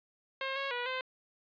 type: tone with pitch steps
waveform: 10% pulse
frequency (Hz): 535 / 549 / 486.9 / 516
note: C5 / C#5 / B4 / C5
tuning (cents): +38 / -17 / -25 / -24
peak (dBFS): -25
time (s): 0.41-1.01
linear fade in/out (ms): 2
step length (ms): 150
effects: resampled to 11025 Hz